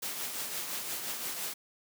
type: noise with tremolo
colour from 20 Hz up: white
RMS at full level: -35 dBFS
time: 0.02-1.54 s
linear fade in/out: 10 ms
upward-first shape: triangle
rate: 5.8 Hz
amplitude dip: 45%
effects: high-pass 150 Hz 12 dB/octave